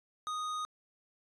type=tone with hard clipping; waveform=sine; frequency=1242 Hz; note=D#6; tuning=3 cents flat; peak=-36 dBFS; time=0.27-0.65 s; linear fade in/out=0 ms; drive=12 dB; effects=resampled to 24000 Hz